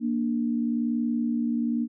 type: tone pair together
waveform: sine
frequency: 234.5 / 295.5 Hz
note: A#3 / D4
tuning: +11 / +11 cents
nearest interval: major third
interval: 400 cents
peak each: -24 / -30 dBFS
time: 0-1.88 s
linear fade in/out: 50 ms
effects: none